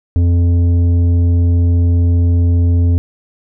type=tone with tanh clipping; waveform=triangle; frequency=86.5 Hz; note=F2; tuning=16 cents flat; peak=-10 dBFS; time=0.16-2.98 s; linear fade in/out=0 ms; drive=13 dB; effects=none